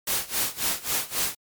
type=noise with tremolo; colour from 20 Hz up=white; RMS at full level=-24 dBFS; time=0.07-1.35 s; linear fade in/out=5 ms; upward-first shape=sine; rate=3.7 Hz; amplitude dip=90%; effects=MP3 96 kbps